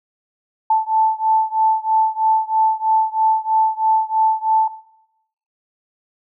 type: beating tone pair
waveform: sine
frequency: 878 / 881.1 Hz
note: A5 / A5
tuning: -4 / +2 cents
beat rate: 3.1 Hz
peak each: -17 dBFS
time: 0.7-4.68 s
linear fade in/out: 5 ms
effects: noise-tail reverb RT60 0.8 s tail -17 dB re dry